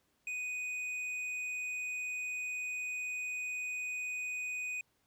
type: tone with hard clipping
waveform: triangle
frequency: 2489 Hz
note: D#7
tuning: in tune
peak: -37 dBFS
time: 0.27-4.81 s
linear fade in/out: 2 ms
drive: 9 dB
effects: pink hiss -75 dBFS RMS until 5.06 s + high-pass 60 Hz 12 dB/octave

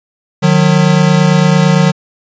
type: tone pair together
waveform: square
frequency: 152.7 / 181.59 Hz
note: D#3 / F#3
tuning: -32 / -32 cents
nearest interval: minor third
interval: 300 cents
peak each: -10 dBFS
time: 0.42-1.92 s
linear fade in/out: 20 ms
effects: resampled to 16000 Hz

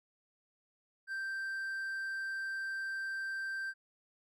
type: tone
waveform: triangle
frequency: 1568 Hz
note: G6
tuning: in tune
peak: -34 dBFS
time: 1.07-3.74 s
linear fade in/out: 50 ms
effects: none

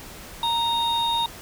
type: tone pair together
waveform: triangle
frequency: 930 / 3711 Hz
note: A#5 / A#7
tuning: -4 / -9 cents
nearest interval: 2 octaves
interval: 2395 cents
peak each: -21 / -23 dBFS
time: 0.43-1.26 s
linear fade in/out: 2 ms
effects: pink hiss -41 dBFS RMS until 1.41 s

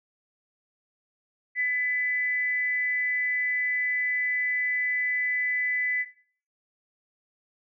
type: tone with amplitude modulation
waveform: sine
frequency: 2000 Hz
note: B6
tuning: 21 cents sharp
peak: -21 dBFS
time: 1.55-6.06 s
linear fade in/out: 50 ms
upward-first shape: sine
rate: 288 Hz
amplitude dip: 45%
effects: noise-tail reverb RT60 0.5 s tail -17 dB re dry

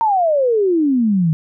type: exponential sweep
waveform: sine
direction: down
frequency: 932.3 to 152.9 Hz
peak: -12 dBFS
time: 0.01-1.33 s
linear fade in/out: 0 ms
effects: none

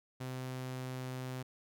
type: tone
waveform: sawtooth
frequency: 128.6 Hz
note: C3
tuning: 30 cents flat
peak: -35 dBFS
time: 0.2-1.43 s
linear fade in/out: 10 ms
effects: none

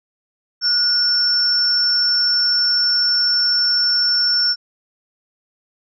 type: tone pair together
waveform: sine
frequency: 1444 / 5416 Hz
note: F#6 / E8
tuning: -43 / +46 cents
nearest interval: octave + major seventh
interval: 2289 cents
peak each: -25 / -14 dBFS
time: 0.61-4.56 s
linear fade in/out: 50 ms
effects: none

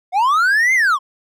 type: linear two-way sweep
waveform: triangle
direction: up then down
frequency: 698.5 to 2132 to 1023 Hz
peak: -10 dBFS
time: 0.12-0.99 s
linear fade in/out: 50 ms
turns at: 0.74 s
effects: none

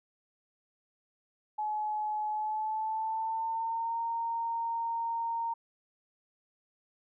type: tone with pitch glide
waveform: sine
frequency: 851 to 922.7 Hz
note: G#5 to A#5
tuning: +42 to -18 cents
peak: -30 dBFS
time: 1.58-5.54 s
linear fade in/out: 10 ms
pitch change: +140 cents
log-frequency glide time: 2.29-3.98 s
effects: none

